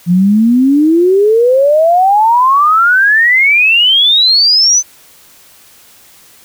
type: exponential sweep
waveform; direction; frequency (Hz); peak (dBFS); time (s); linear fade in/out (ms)
sine; up; 170.2 to 6200; -5; 0.06-4.83; 50
effects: white hiss -42 dBFS RMS until 6.44 s